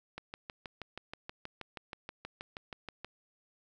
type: click train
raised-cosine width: 0.3 ms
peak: -25 dBFS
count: 19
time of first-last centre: 0.18-3.046 s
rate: 6.28 Hz
effects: none